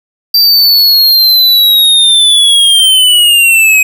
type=linear sweep; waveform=square; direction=down; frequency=4699 to 2514 Hz; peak=-4 dBFS; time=0.34-3.83 s; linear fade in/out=5 ms; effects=7-bit